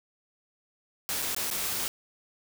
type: noise with dropouts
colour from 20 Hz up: white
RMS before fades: -31 dBFS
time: 1.09-1.88 s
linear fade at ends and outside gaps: 0 ms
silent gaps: 1.22-1.224 / 1.348-1.364 / 1.502-1.512 s
effects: none